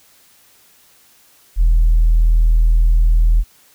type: tone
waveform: sine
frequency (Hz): 40.39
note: E1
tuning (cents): -35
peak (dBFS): -7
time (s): 1.56-3.44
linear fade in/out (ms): 50
effects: tanh soft clip ceiling -6 dBFS + white hiss -51 dBFS RMS until 3.74 s